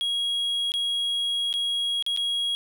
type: tone with dropouts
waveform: triangle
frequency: 3300 Hz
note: G#7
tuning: 12 cents flat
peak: -22 dBFS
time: 0.01-2.55 s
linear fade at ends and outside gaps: 0 ms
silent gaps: 0.719-0.739 / 1.528-1.539 / 2.025-2.064 / 2.164-2.173 s
effects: none